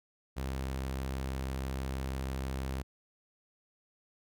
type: tone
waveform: sawtooth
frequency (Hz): 66.2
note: C2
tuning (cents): +21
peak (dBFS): -30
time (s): 0.36-2.83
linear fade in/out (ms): 20
effects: none